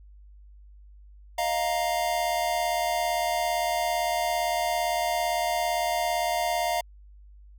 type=chord; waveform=square; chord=Eb suspended second; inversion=none; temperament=just; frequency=622.3 / 700 / 933.4 Hz; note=Eb5 / F5 / Bb5; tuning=0 / +4 / +2 cents; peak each=-32 / -27 / -32 dBFS; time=1.38-6.81 s; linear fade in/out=5 ms; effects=added 50 Hz sine -47 dBFS peak until 7.58 s